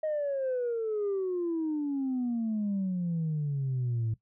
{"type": "exponential sweep", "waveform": "sine", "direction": "down", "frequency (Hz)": [629, 109.4], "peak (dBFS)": -26, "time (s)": [0.03, 4.14], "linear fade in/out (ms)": 5, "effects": ["noise-tail reverb RT60 0.1 s tail -17 dB re dry", "tanh soft clip ceiling -25 dBFS"]}